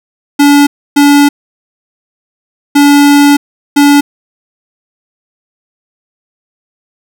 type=tone bursts at uneven times; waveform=square; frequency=286.9 Hz; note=D4; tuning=40 cents flat; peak=-3 dBFS; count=4; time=0.39-0.67 / 0.96-1.29 / 2.75-3.37 / 3.76-4.01 s; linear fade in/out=10 ms; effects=none